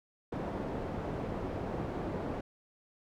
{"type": "low-pass noise", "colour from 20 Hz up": "white", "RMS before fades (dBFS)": -37, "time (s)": [0.32, 2.41], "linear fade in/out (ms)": 5, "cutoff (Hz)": 510, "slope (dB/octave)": 12, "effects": []}